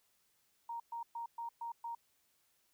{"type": "tone bursts", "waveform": "sine", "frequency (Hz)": 932.3, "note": "A#5", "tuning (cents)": 0, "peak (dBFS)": -39, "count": 6, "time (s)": [0.69, 1.95], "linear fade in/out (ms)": 5, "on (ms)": 110, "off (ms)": 120, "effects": ["white hiss -75 dBFS RMS until 2.73 s"]}